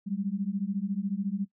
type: beating tone pair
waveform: sine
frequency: 190.9 / 204.9 Hz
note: G3 / G#3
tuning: -46 / -23 cents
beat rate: 14 Hz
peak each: -31 dBFS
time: 0.06-1.46 s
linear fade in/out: 20 ms
effects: noise-tail reverb RT60 0.1 s tail -20 dB re dry